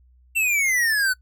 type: exponential sweep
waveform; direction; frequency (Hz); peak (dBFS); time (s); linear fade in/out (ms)
square; down; 2722 to 1480; -19; 0.35-1.14; 20
effects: noise-tail reverb RT60 0.1 s tail -24 dB re dry + added 62 Hz sine -52 dBFS peak until 1.21 s

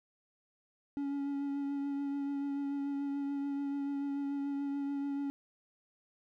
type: tone with vibrato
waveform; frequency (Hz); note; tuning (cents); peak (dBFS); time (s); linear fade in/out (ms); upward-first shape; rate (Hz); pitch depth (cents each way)
triangle; 280.9; C#4; +23; -31; 0.97-5.3; 0; triangle; 6.9; 20
effects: none

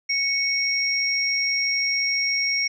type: tone pair together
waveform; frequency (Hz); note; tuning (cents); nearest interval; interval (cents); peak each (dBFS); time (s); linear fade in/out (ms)
sine; 2217 / 5586; C#7 / F8; 0 / -1; octave + major third; 1599; -23; 0.09-2.68; 10
effects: none

